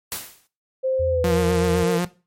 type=noise with exponential decay; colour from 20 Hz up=white; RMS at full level=-25 dBFS; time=0.12-0.47 s; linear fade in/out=0 ms; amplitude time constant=76 ms
type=tone with pitch glide; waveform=sine; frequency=523.3 to 463.5 Hz; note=C5 to A#4; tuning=0 to -10 cents; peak=-19 dBFS; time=0.83-1.99 s; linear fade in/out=20 ms; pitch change=-210 cents; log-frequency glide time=1.09-1.44 s
type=tone; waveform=sine; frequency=82.9 Hz; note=E2; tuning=10 cents sharp; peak=-25 dBFS; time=0.99-1.84 s; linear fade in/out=10 ms
type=tone with vibrato; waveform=sawtooth; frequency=174.61 Hz; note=F3; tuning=in tune; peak=-16 dBFS; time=1.24-2.05 s; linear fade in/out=2 ms; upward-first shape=sine; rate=7.9 Hz; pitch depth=39 cents each way
effects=noise-tail reverb RT60 0.3 s tail -17 dB re dry + MP3 64 kbps